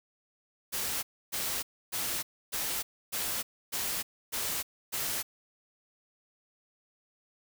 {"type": "noise bursts", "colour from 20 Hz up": "white", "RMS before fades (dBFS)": -33, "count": 8, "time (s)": [0.72, 5.23], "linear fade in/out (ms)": 20, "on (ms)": 310, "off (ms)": 290, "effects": []}